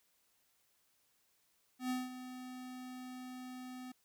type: tone with ADSR envelope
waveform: square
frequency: 253.5 Hz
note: B3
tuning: 45 cents sharp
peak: -34 dBFS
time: 1.79-3.92 s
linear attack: 110 ms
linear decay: 190 ms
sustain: -12 dB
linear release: 6 ms
effects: white hiss -75 dBFS RMS until 4.04 s